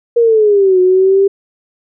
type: exponential two-way sweep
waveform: sine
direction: down then up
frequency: 477.3 to 364.4 to 397 Hz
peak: -6 dBFS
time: 0.16-1.28 s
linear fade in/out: 10 ms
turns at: 0.8 s
effects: none